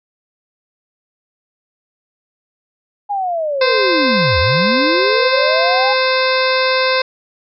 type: linear two-way sweep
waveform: sine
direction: down then up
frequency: 830.6 to 71.1 to 830.6 Hz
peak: -16 dBFS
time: 3.09-5.94 s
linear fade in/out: 20 ms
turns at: 4.39 s
type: harmonic tone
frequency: 519 Hz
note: C5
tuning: 14 cents flat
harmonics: 1 / 2 / 3 / 4 / 5 / 7 / 8 / 9 / 10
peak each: -16 / -19 / -21 / -22 / -23 / -24 / -25 / -26 / -26 dBFS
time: 3.61-7.02 s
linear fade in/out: 5 ms
effects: none